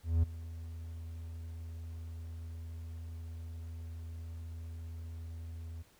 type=tone with ADSR envelope; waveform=triangle; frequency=82.41 Hz; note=E2; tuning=in tune; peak=-21 dBFS; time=0.03-5.83 s; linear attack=200 ms; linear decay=12 ms; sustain=-18 dB; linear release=16 ms; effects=pink hiss -65 dBFS RMS until 5.99 s